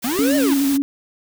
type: noise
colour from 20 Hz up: white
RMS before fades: -28 dBFS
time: 0.02-0.78 s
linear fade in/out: 20 ms
type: linear two-way sweep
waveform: square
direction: up then down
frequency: 220 to 619 to 270.1 Hz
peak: -21 dBFS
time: 0.04-0.54 s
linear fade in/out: 5 ms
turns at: 0.36 s
type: tone with vibrato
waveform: sine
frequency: 277.2 Hz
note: C#4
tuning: in tune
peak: -15 dBFS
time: 0.19-0.82 s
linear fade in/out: 0 ms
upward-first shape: square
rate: 12 Hz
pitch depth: 27 cents each way
effects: none